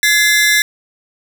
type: ring-modulated tone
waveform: sawtooth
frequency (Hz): 1888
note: A#6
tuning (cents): +22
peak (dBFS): -3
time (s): 0.03-0.62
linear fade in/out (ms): 0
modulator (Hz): 189
effects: 7-bit